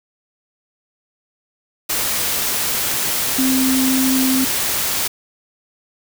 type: tone in noise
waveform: sine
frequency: 261.6 Hz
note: C4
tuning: in tune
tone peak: -15 dBFS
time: 3.38-4.45 s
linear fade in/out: 10 ms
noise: white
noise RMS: -20 dBFS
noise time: 1.89-5.08 s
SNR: +2 dB
effects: none